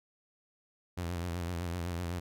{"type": "tone with vibrato", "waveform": "sawtooth", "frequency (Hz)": 86.8, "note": "F2", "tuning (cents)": -10, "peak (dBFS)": -30, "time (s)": [0.97, 2.2], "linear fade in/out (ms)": 10, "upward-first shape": "sine", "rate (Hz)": 7.9, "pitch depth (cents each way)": 61, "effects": []}